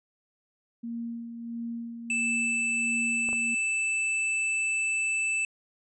sine tone with tremolo, 233.1 Hz, A#3, in tune, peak -31 dBFS, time 0.83-3.55 s, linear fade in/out 10 ms, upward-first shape sine, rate 1.5 Hz, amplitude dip 50%
square tone, 2637 Hz, E7, in tune, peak -26 dBFS, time 2.1-5.45 s, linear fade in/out 2 ms
clicks, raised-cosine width 1 ms, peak -26 dBFS, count 2, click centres 3.289 / 3.33 s
effects resampled to 22050 Hz

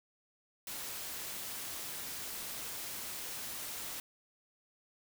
white noise, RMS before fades -42 dBFS, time 0.67-4 s, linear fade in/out 2 ms, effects none

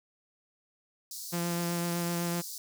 pink high-pass noise, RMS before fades -41 dBFS, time 1.11-2.58 s, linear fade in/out 2 ms, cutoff 4400 Hz, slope 48 dB/octave
sawtooth tone with vibrato, 172.1 Hz, F3, 25 cents flat, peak -26 dBFS, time 1.32-2.42 s, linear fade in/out 20 ms, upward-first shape triangle, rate 7.9 Hz, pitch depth 16 cents each way
effects none

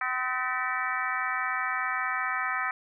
harmonic tone with a mistuned harmonic, 254.9 Hz, C4, 45 cents flat, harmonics 3 / 4 / 5 / 6 / 7 / 8 / 9, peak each -37 / -37 / -31 / -36 / -34 / -35 / -37 dBFS, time 0.01-2.71 s, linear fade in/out 2 ms, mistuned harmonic 8, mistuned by -75 cents, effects none

